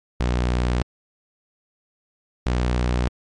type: tone pair in turn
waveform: sawtooth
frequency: 60.9 / 61.21 Hz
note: B1 / B1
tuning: -24 / -15 cents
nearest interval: unison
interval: 9 cents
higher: second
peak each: -15 dBFS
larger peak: neither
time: 0.2-0.82 / 2.46-3.08 s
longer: neither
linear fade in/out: 0 ms
effects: low-pass 6000 Hz 12 dB/octave + MP3 48 kbps